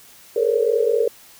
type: tone cluster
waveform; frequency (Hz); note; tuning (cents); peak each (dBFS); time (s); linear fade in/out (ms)
sine; 423.6 / 438.9 / 468.2 / 524 / 569; G#4 / A4 / A#4 / C5 / C#5; +34 / -4 / +8 / +2 / +45; -22 / -25 / -18 / -27 / -26; 0.36-1.08; 5
effects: white hiss -47 dBFS RMS until 1.39 s

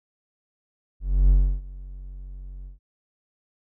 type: tone with ADSR envelope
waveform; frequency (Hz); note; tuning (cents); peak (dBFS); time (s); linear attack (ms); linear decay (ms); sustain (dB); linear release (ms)
triangle; 46.25; F#1; 0; -10; 1-2.79; 300; 310; -23; 130
effects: none

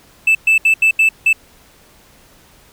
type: tone bursts at uneven times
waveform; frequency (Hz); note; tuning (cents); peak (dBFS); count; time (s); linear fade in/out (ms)
triangle; 2637; E7; 0; -6; 6; 0.27-0.35 / 0.47-0.58 / 0.65-0.74 / 0.82-0.91 / 0.99-1.09 / 1.26-1.33; 5
effects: tanh soft clip ceiling -2 dBFS + pink hiss -48 dBFS RMS until 2.72 s

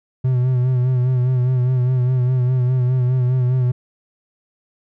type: tone with vibrato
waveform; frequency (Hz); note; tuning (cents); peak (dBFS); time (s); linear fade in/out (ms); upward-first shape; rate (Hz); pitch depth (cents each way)
triangle; 126.5; B2; +42; -12; 0.24-3.72; 10; sine; 4.9; 45
effects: none

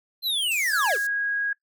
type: linear sweep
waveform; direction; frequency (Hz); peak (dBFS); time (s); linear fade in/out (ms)
square; down; 4181 to 339.9; -23; 0.22-0.98; 50
type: high-pass noise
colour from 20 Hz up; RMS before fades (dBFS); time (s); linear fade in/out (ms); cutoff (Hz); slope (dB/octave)
pink; -39; 0.51-1.07; 5; 5200; 24
type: tone with pitch glide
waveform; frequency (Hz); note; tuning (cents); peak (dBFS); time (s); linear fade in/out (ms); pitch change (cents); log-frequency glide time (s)
sine; 1661.2 to 1645.9; G#6 to G#6; 0 to -16; -23; 0.72-1.53; 5; -16; 0.85-0.96
effects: noise-tail reverb RT60 0.1 s tail -20 dB re dry

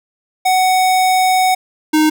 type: tone pair in turn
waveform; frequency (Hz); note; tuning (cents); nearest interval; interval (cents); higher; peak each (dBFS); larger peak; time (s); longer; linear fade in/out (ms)
square; 745 / 309.1; F#5 / D#4; +12 / -11; octave + minor third; 1523; first; -11 / -10; second; 0.45-1.55 / 1.93-2.1; first; 10
effects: none

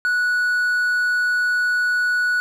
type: tone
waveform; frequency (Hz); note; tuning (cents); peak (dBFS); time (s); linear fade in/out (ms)
triangle; 1471; F#6; -11; -15; 0.05-2.4; 0
effects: none

